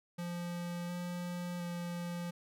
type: tone with pitch steps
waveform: square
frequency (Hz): 173.9 / 176.2 / 173.7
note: F3 / F3 / F3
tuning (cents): -7 / +16 / -9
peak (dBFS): -38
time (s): 0.18-2.31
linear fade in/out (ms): 10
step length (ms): 710
effects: none